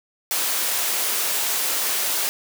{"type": "high-pass noise", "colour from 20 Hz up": "white", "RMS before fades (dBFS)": -23, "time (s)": [0.31, 2.29], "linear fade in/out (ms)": 0, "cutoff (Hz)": 370, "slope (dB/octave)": 12, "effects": []}